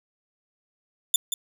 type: tone with echo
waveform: 15% pulse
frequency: 3520 Hz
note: A7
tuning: in tune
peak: -9 dBFS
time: 1.14-1.16 s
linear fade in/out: 2 ms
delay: 180 ms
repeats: 1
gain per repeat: -9 dB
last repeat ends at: 1.34 s
effects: none